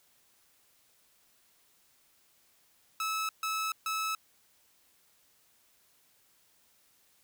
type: tone bursts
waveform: sawtooth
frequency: 1300 Hz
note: E6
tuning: 24 cents flat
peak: -27 dBFS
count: 3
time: 3-4.15 s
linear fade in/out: 2 ms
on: 290 ms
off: 140 ms
effects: white hiss -67 dBFS RMS until 7.23 s

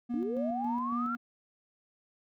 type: tone with tremolo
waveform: triangle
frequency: 240 Hz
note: B3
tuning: 49 cents flat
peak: -29 dBFS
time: 0.09-1.17 s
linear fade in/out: 20 ms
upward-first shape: square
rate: 3.6 Hz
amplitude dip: 35%
type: linear sweep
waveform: sine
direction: up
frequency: 269.7 to 1396.9 Hz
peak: -32 dBFS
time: 0.14-1.15 s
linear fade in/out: 0 ms
effects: none

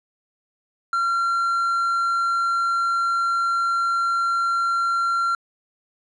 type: tone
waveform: triangle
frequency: 1372 Hz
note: F6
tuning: 31 cents flat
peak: -17 dBFS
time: 0.93-5.35 s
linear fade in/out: 2 ms
effects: resampled to 24000 Hz

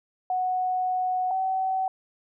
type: tone pair in turn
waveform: sine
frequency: 738 / 758.7 Hz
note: F#5 / F#5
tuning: -5 / +43 cents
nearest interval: unison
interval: 48 cents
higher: second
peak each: -23 dBFS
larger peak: neither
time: 0.3-1.31 / 1.31-1.88 s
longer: first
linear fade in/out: 2 ms
effects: none

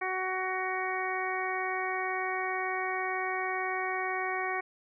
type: harmonic tone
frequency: 373.5 Hz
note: F#4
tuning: 16 cents sharp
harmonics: 1 / 2 / 3 / 4 / 5 / 6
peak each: -37 / -35 / -37 / -41 / -36 / -37 dBFS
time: 0.01-4.61 s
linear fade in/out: 10 ms
effects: none

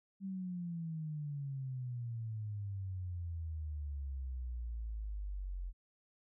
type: exponential sweep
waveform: sine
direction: down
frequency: 196 to 43.65 Hz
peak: -38 dBFS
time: 0.2-5.73 s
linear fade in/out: 50 ms
effects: none

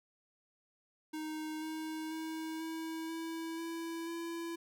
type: tone with pitch steps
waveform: square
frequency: 311.1 / 315.1 / 319.1 / 323.2 / 327.3 / 331.5 / 335.7 Hz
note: D#4 / D#4 / D#4 / E4 / E4 / E4 / E4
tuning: 0 / +22 / +44 / -34 / -12 / +10 / +32 cents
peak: -39 dBFS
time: 1.13-4.56 s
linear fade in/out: 10 ms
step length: 490 ms
effects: none

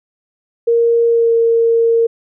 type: tone with pitch glide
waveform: sine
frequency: 466.2 to 460.3 Hz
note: A#4 to A#4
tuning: 0 to -22 cents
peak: -9 dBFS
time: 0.67-2.07 s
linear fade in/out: 10 ms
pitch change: -22 cents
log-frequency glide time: 1.07-1.33 s
effects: none

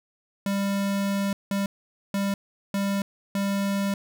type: tone bursts at uneven times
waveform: square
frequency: 198.4 Hz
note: G3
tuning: 21 cents sharp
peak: -24 dBFS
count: 5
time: 0.46-1.33 / 1.51-1.66 / 2.14-2.34 / 2.74-3.02 / 3.35-3.94 s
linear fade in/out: 2 ms
effects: none

